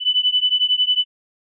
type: beating tone pair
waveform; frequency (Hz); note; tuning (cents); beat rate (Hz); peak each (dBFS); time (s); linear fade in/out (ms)
sine; 2986 / 2997; F#7 / F#7; +15 / +22; 11; -18; 0-1.05; 50
effects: none